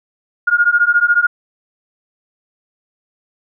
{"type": "beating tone pair", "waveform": "sine", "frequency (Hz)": [1418, 1432], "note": ["F6", "F6"], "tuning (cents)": [26, 43], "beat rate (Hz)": 14, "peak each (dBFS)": -13, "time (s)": [0.47, 1.27], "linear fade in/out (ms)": 10, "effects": []}